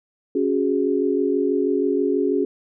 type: chord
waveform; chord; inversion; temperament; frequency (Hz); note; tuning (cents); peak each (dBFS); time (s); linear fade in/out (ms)
sine; C# suspended fourth; none; just; 277.2 / 369.6 / 415.8; C#4 / F#4 / G#4; 0 / -2 / +2; -22; 0.35-2.45; 5
effects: none